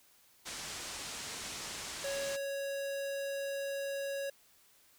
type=low-pass noise; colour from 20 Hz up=white; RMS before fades=-43 dBFS; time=0.45-2.37 s; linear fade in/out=20 ms; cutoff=8400 Hz; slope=24 dB/octave
type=tone; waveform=square; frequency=554.4 Hz; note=C#5; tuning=in tune; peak=-36 dBFS; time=2.04-4.3 s; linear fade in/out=5 ms
effects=white hiss -65 dBFS RMS until 4.98 s